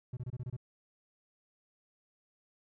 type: tone bursts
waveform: triangle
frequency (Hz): 124.1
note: B2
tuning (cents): +9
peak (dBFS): -34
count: 7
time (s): 0.13-0.566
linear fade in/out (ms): 5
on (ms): 40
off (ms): 26
effects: none